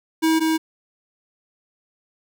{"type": "tone pair in turn", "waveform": "square", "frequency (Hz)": [321.1, 319.6], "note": ["E4", "D#4"], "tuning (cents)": [-45, 47], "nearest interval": "unison", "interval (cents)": 8, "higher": "first", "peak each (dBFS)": [-16, -18], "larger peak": "first", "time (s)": [[0.22, 0.4], [0.4, 0.58]], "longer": "neither", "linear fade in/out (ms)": 20, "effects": []}